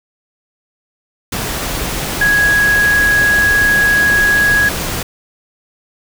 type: tone in noise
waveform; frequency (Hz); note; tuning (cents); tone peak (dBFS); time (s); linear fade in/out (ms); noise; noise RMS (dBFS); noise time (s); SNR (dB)
sine; 1661.2; G#6; 0; -9; 2.21-4.69; 5; pink; -20; 1.32-5.03; +8
effects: none